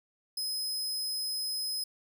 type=tone; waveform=sawtooth; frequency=5080 Hz; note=D#8; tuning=35 cents sharp; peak=-29 dBFS; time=0.37-1.84 s; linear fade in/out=5 ms; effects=none